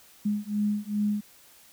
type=beating tone pair; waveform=sine; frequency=206.8 / 209.3 Hz; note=G#3 / G#3; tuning=-7 / +14 cents; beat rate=2.5 Hz; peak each=-28 dBFS; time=0.25-1.21 s; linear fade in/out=10 ms; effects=white hiss -55 dBFS RMS until 1.72 s